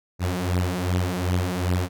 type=beating tone pair; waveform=sawtooth; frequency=88.9 / 91.5 Hz; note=F2 / F#2; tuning=+31 / -19 cents; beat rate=2.6 Hz; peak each=-21 dBFS; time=0.19-1.89 s; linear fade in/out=50 ms; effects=none